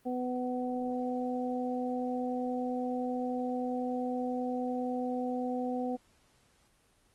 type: harmonic tone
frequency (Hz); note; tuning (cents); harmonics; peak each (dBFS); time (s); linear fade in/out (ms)
250; B3; +21; 1 / 2 / 3; -33 / -36 / -38; 0.05-5.97; 20
effects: pink hiss -67 dBFS RMS until 7.14 s + Opus 24 kbps